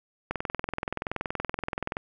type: click train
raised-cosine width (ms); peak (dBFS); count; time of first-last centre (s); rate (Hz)
0.5; -14; 36; 0.31-1.969; 21.1
effects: none